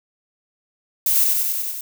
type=noise with echo; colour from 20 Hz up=violet; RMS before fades=-18 dBFS; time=1.06-1.24 s; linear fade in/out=2 ms; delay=95 ms; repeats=6; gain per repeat=-2 dB; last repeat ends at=1.81 s; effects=none